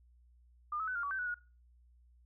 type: tone with pitch steps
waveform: sine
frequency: 1207 / 1293 / 1503 / 1403 / 1138 / 1546 / 1475 / 1446 Hz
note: D6 / E6 / F#6 / F6 / C#6 / G6 / F#6 / F#6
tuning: +47 / -34 / +27 / +8 / +45 / -24 / -6 / -40 cents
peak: -34 dBFS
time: 0.72-1.344 s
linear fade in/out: 5 ms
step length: 78 ms
effects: noise-tail reverb RT60 0.3 s tail -19 dB re dry + added 60 Hz sine -61 dBFS peak until 2.25 s